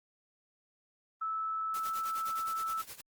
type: tone with pitch glide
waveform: sine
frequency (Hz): 1309 to 1316.6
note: E6 to E6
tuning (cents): -13 to -3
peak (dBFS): -32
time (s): 1.21-2.82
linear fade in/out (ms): 10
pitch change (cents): +10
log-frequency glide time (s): 1.76-1.95
type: noise with tremolo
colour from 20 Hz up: white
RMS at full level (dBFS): -44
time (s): 1.74-3.01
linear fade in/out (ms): 2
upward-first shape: sine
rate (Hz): 9.6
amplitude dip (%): 85
effects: Opus 32 kbps